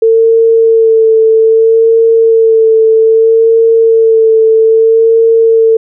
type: tone with vibrato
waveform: sine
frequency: 449.1 Hz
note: A4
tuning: 35 cents sharp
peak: -3 dBFS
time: 0.02-5.77 s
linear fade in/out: 5 ms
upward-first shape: sine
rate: 0.62 Hz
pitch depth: 20 cents each way
effects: none